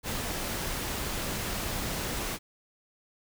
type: noise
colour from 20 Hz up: pink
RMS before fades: -33 dBFS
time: 0.03-2.39 s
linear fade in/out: 50 ms
effects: none